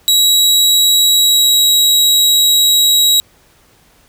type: tone with pitch glide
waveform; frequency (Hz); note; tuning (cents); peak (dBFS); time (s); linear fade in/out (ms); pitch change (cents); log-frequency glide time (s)
sawtooth; 3871 to 3849; B7 to B7; -35 to -45; -5; 0.08-3.2; 0; -10; 1.16-1.64
effects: pink hiss -50 dBFS RMS until 4.08 s